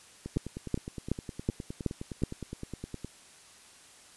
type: two click trains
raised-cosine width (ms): 3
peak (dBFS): -24 / -14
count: 28 / 6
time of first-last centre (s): 0.26-3.046 / 0.37-2.236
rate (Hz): 9.69 / 2.68
effects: white hiss -55 dBFS RMS until 4.16 s + resampled to 24000 Hz